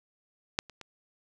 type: clicks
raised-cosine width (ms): 0.2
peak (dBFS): -9 / -30 / -26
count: 3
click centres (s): 0.589 / 0.697 / 0.813
effects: none